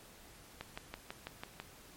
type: click train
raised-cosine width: 0.3 ms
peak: -25 dBFS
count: 7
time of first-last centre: 0.61-1.6 s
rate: 6.06 Hz
effects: pink hiss -57 dBFS RMS until 1.96 s + MP3 64 kbps